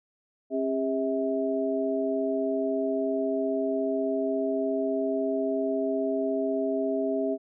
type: tone cluster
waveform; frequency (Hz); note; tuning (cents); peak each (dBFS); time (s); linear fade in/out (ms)
sine; 269.4 / 403.8 / 647; C#4 / G#4 / E5; -49 / -49 / -32; -29; 0.5-7.38; 50
effects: none